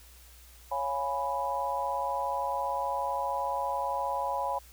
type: chord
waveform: sine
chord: C# dominant seventh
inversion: none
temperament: equal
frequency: 554.4 / 698.5 / 830.6 / 987.8 Hz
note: C#5 / E#5 / G#5 / B5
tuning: 0 / 0 / 0 / 0 cents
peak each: -35 / -38 / -33 / -32 dBFS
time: 0.71-4.59 s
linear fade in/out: 10 ms
effects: added 60 Hz sine -53 dBFS peak until 4.72 s + white hiss -56 dBFS RMS until 4.72 s